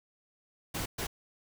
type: noise bursts at uneven times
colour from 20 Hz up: pink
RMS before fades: -35 dBFS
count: 2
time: 0.74-0.86 / 0.98-1.07 s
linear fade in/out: 10 ms
effects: none